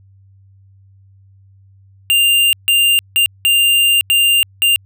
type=tone bursts at uneven times; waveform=square; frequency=2794 Hz; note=F7; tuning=in tune; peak=-10 dBFS; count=6; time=2.1-2.53 / 2.68-2.99 / 3.16-3.26 / 3.45-4.01 / 4.1-4.43 / 4.62-4.76 s; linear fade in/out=0 ms; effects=added 97 Hz sine -44 dBFS peak until 4.85 s